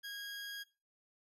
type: tone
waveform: 20% pulse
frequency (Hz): 1638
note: G#6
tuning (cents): -24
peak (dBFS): -38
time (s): 0.03-0.64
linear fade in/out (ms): 20
effects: noise-tail reverb RT60 0.3 s tail -18 dB re dry + resampled to 32000 Hz